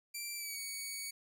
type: tone with pitch glide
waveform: 10% pulse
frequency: 2349 to 2242 Hz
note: D7 to C#7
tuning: 0 to +19 cents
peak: -31 dBFS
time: 0.14-1.11 s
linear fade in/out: 10 ms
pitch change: -81 cents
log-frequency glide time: 0.35-0.58 s
effects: none